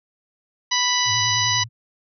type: harmonic tone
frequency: 987.8 Hz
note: B5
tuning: in tune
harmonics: 1 / 2 / 3 / 4 / 5 / 6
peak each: -25 / -25 / -25 / -25 / -25 / -25 dBFS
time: 0.71-1.64 s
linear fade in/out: 10 ms
type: tone with vibrato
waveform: sine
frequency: 110 Hz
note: A2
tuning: in tune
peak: -29 dBFS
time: 1.05-1.69 s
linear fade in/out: 50 ms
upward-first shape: sine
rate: 10 Hz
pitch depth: 130 cents each way
effects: none